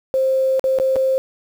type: tone with dropouts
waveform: sine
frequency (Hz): 528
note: C5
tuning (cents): +16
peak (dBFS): -14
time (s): 0.14-1.18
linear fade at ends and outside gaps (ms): 0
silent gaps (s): 0.595-0.641 / 0.787-0.799 / 0.958-0.964
effects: 7-bit